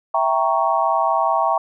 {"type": "chord", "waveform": "sine", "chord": "E diminished seventh", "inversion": "none", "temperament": "equal", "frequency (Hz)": [659.3, 784, 932.3, 1108.7], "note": ["E5", "G5", "Bb5", "Db6"], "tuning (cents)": [0, 0, 0, 0], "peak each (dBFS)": -21, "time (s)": [0.14, 1.58], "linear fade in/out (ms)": 5, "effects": []}